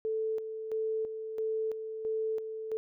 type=tone with tremolo; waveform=sine; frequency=440 Hz; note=A4; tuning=in tune; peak=-29 dBFS; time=0.05-2.77 s; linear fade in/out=0 ms; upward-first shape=square; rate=1.5 Hz; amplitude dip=55%; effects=none